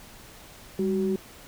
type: tone pair together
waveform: sine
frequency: 198.6 / 376.6 Hz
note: G3 / F#4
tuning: +23 / +31 cents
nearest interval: major seventh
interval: 1108 cents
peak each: -25 dBFS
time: 0.79-1.16 s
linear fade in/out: 2 ms
effects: tanh soft clip ceiling -15 dBFS + pink hiss -48 dBFS RMS until 1.47 s